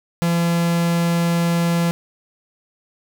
45% pulse tone, 170 Hz, F3, 46 cents flat, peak -16 dBFS, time 0.22-1.91 s, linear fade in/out 0 ms, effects none

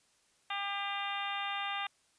harmonic tone, 400 Hz, G4, 35 cents sharp, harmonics 2 / 3 / 4 / 5 / 6 / 7 / 8 / 9, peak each -39 / -40 / -44 / -43 / -44 / -42 / -48 / -44 dBFS, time 0.5-1.87 s, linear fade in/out 5 ms, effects white hiss -70 dBFS RMS until 2.18 s + resampled to 22050 Hz

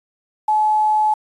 sine tone with quantisation, 856 Hz, A5, 48 cents flat, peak -13 dBFS, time 0.48-1.14 s, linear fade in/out 5 ms, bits 7, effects resampled to 24000 Hz

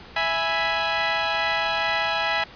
15% pulse chord, E major, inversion none, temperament equal, 659.3 / 830.6 / 987.8 Hz, E5 / G#5 / B5, 0 / 0 / 0 cents, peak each -20 / -18 / -22 dBFS, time 0.16-2.44 s, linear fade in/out 5 ms, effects pink hiss -44 dBFS RMS until 2.55 s + resampled to 11025 Hz

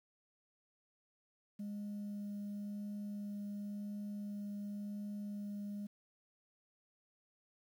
sine tone with vibrato, 204.8 Hz, G#3, 24 cents flat, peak -38 dBFS, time 1.59-5.87 s, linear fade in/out 10 ms, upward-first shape triangle, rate 0.93 Hz, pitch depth 9 cents each way, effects tanh soft clip ceiling -39 dBFS + 11-bit

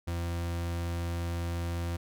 40% pulse tone, 85.5 Hz, F2, 36 cents flat, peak -30 dBFS, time 0.07-1.97 s, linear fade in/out 10 ms, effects none

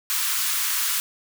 white high-pass noise, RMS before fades -24 dBFS, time 0.1-1 s, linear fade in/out 0 ms, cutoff 1000 Hz, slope 48 dB/octave, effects none

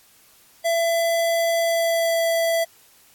square tone with pitch glide, 670 to 664.6 Hz, E5 to E5, +28 to +14 cents, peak -19 dBFS, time 0.64-2.65 s, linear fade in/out 20 ms, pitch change -14 cents, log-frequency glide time 1.61-2.21 s, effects white hiss -54 dBFS RMS until 3.14 s + AAC 64 kbps

